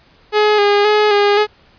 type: tone with vibrato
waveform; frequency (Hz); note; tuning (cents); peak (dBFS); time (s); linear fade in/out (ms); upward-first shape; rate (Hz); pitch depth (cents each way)
sawtooth; 415.3; G#4; 0; -6; 0.32-1.47; 50; square; 1.9; 29
effects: pink hiss -50 dBFS RMS until 1.78 s + resampled to 11025 Hz